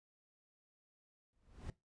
brown noise with exponential growth, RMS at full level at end -43 dBFS, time 1.33-1.7 s, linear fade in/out 1 ms, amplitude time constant 80 ms, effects noise-tail reverb RT60 0.2 s tail -19 dB re dry + resampled to 22050 Hz

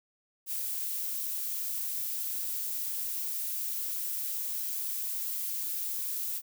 violet noise, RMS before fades -34 dBFS, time 0.46-6.42 s, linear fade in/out 50 ms, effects none

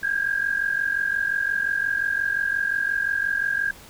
sine tone pair together, 1593 / 1638.7 Hz, G6 / G#6, +27 / -24 cents, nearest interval unison, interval 49 cents, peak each -24 dBFS, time 0.03-3.71 s, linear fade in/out 5 ms, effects pink hiss -46 dBFS RMS until 3.89 s

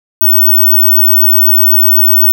sine tone, 15804 Hz, B9, in tune, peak -4 dBFS, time 0.21-2.32 s, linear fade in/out 0 ms, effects none

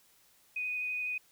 sine tone with vibrato, 2489 Hz, D#7, in tune, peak -32 dBFS, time 0.56-1.18 s, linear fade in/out 5 ms, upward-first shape sine, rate 12 Hz, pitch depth 13 cents each way, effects white hiss -65 dBFS RMS until 1.31 s

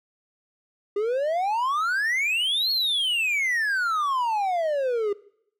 triangle exponential two-way sweep, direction up then down, 397.4 to 4367 to 397.4 Hz, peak -20 dBFS, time 0.96-5.13 s, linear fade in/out 5 ms, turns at 2.71 s, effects noise-tail reverb RT60 0.7 s tail -21 dB re dry

